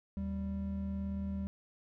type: tone pair together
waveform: triangle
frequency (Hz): 78.14 / 196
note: D#2 / G3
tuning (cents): +8 / 0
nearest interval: octave + major third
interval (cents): 1592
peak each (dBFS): -37 / -34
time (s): 0.17-1.47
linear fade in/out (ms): 0
effects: none